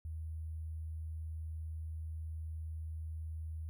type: tone with sample-and-hold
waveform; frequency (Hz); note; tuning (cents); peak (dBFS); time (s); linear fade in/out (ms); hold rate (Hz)
sine; 79.5; D#2; +38; -39; 0.05-3.69; 0; 11025
effects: none